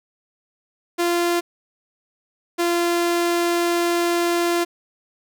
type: tone pair in turn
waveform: sawtooth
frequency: 345.8 / 344.5 Hz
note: F4 / F4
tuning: -17 / -24 cents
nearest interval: unison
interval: 7 cents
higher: first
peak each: -14 dBFS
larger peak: neither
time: 0.98-1.41 / 2.58-4.65 s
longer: second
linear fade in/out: 20 ms
effects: none